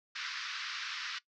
pink band-pass noise, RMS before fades -40 dBFS, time 0.15-1.19 s, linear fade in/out 10 ms, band 1200 to 5500 Hz, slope 48 dB/octave, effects noise-tail reverb RT60 0.1 s tail -18 dB re dry

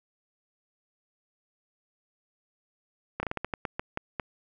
slowing click train, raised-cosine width 0.5 ms, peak -15 dBFS, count 11, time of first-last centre 3.2-4.198 s, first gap 30 ms, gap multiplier 1.25, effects none

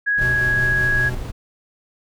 sine tone, 1661.2 Hz, G#6, in tune, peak -16 dBFS, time 0.06-1.1 s, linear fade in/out 20 ms
brown noise, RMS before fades -27 dBFS, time 0.17-1.32 s, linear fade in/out 20 ms
square tone with tremolo, 124.4 Hz, B2, 13 cents sharp, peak -24 dBFS, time 0.21-1.15 s, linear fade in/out 5 ms, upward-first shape triangle, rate 5.2 Hz, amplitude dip 40%
effects none

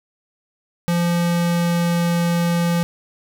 square tone with pitch glide, 172.4 to 171.41 Hz, F3 to F3, -22 to -32 cents, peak -17 dBFS, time 0.88-2.83 s, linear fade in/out 0 ms, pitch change -10 cents, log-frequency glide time 1.05-2.21 s, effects none

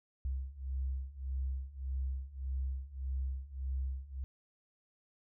sine beating tone pair, 65.2 / 66.9 Hz, C2 / C2, -5 / +39 cents, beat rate 1.7 Hz, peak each -39 / -37 dBFS, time 0.25-4.24 s, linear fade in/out 0 ms, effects none

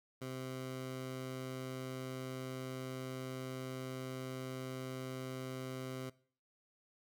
15% pulse tone, 130 Hz, C3, 11 cents flat, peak -35 dBFS, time 0.21-6.1 s, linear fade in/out 10 ms, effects noise-tail reverb RT60 0.5 s tail -21 dB re dry

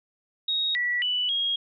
sine tone with pitch steps, 3764 / 1948 / 2969 / 3272 Hz, A#7 / B6 / F#7 / G#7, +16 / -24 / +5 / -26 cents, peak -23 dBFS, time 0.48-1.56 s, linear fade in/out 5 ms, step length 270 ms, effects none

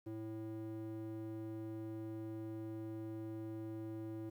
square tone with band-pass filter, 110 Hz, A2, in tune, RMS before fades -45 dBFS, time 0.06-4.3 s, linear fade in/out 10 ms, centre 300 Hz, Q 2.2, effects 12-bit

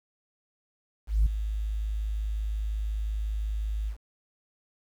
sine tone with ADSR envelope, 52.8 Hz, G#1, 29 cents sharp, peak -15 dBFS, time 1.07-3.97 s, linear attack 190 ms, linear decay 6 ms, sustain -12 dB, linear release 92 ms, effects tanh soft clip ceiling -16 dBFS + 9-bit

